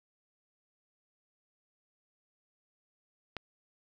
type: click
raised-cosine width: 0.3 ms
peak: -21 dBFS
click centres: 3.367 s
effects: none